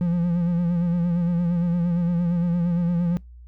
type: tone with vibrato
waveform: triangle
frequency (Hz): 172.9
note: F3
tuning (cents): -17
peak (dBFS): -17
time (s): 0.01-3.17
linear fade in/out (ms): 0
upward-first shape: sine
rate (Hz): 8.7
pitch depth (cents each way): 48
effects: noise-tail reverb RT60 0.2 s tail -25 dB re dry + added 60 Hz sine -41 dBFS peak until 3.47 s